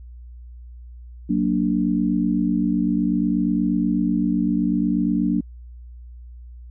sine chord, Gb augmented, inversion none, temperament equal, 185 / 233.1 / 293.7 Hz, Gb3 / Bb3 / D4, 0 / 0 / 0 cents, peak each -22 dBFS, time 1.29-5.41 s, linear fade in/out 10 ms, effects added 60 Hz sine -37 dBFS peak until 6.7 s

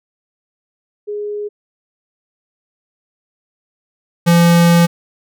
sine / square tone pair in turn, 415.3 / 170.82 Hz, G#4 / F3, 0 / -38 cents, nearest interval octave + minor third, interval 1538 cents, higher first, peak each -20 / -8 dBFS, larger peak second, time 1.07-1.49 / 4.26-4.87 s, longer second, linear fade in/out 20 ms, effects none

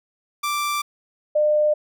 sawtooth / sine tone pair in turn, 1174.7 / 602.5 Hz, D6 / D5, 0 / +44 cents, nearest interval octave, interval 1156 cents, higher first, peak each -18 / -15 dBFS, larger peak second, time 0.43-0.82 / 1.35-1.74 s, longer neither, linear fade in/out 10 ms, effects none

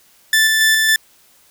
sawtooth tone with tremolo, 1760 Hz, A6, in tune, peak -7 dBFS, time 0.33-0.96 s, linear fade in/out 2 ms, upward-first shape square, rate 3.6 Hz, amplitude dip 25%, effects white hiss -52 dBFS RMS until 1.5 s

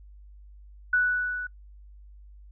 sine tone with level ramp, 1480 Hz, F#6, in tune, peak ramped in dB -18 to -31 dBFS, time 0.93-1.47 s, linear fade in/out 5 ms, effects noise-tail reverb RT60 0.1 s tail -24 dB re dry + added 50 Hz sine -46 dBFS peak until 2.51 s

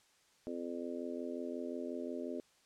harmonic tone, 85.6 Hz, F2, 34 cents flat, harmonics 3 / 4 / 5 / 6 / 7, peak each -42 / -44 / -45 / -51 / -46 dBFS, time 0.47-2.4 s, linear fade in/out 0 ms, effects white hiss -69 dBFS RMS until 2.65 s + low-pass 8000 Hz 12 dB/octave

